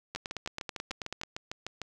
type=two click trains; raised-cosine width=0.2 ms; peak=-18 / -19 dBFS; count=11 / 12; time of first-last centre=0.15-1.235 / 0.16-1.817 s; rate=9.22 / 6.64 Hz; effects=none